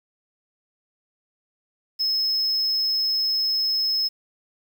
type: tone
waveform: triangle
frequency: 5180 Hz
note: E8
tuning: 31 cents flat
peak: -19 dBFS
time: 1.99-4.09 s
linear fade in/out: 20 ms
effects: 8-bit